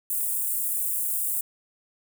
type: high-pass noise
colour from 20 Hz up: white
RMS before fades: -27 dBFS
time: 0.1-1.41 s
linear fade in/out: 2 ms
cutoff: 8200 Hz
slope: 48 dB/octave
effects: none